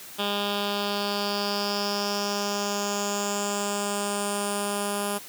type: tone with low-pass filter sweep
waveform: 10% pulse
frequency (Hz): 203.3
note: G#3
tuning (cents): -37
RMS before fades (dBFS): -28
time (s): 0.18-5.19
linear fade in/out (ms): 20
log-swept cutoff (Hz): 3600 to 11000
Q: 5
effects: white hiss -43 dBFS RMS until 5.28 s + high-pass 100 Hz 12 dB/octave